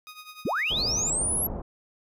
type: tone with tremolo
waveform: 15% pulse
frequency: 1244.5 Hz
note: D#6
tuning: in tune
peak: -33 dBFS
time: 0.07-1.1 s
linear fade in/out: 0 ms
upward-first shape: triangle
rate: 10 Hz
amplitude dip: 80%
type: linear sweep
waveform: sine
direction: up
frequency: 120 to 11730 Hz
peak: -24 dBFS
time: 0.45-1.47 s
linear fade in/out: 5 ms
type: low-pass noise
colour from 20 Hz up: pink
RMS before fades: -34 dBFS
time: 0.7-1.62 s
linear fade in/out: 10 ms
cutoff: 900 Hz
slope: 24 dB/octave
effects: none